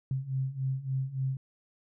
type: beating tone pair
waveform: sine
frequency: 130.81 / 134.31 Hz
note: C3 / C3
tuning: 0 / +46 cents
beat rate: 3.5 Hz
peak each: -34 / -31 dBFS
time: 0.11-1.37 s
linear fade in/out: 2 ms
effects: none